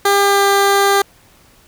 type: tone with pitch glide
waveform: 15% pulse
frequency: 400.6 to 398.1 Hz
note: G4 to G4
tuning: +38 to +27 cents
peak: -4 dBFS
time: 0.05-1.02 s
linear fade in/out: 5 ms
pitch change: -11 cents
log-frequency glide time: 0.2-0.48 s
effects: pink hiss -49 dBFS RMS until 1.67 s